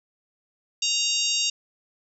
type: harmonic tone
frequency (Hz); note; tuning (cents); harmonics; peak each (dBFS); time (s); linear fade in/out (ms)
932.3; A#5; 0; 3 / 4 / 5 / 6 / 7 / 8; -27 / -28 / -29 / -30 / -30 / -31; 0.82-1.5; 5
effects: none